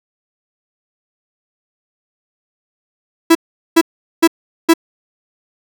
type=tone bursts; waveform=45% pulse; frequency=330 Hz; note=E4; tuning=2 cents sharp; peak=-5 dBFS; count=4; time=3.3-4.738 s; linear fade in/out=10 ms; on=52 ms; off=410 ms; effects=none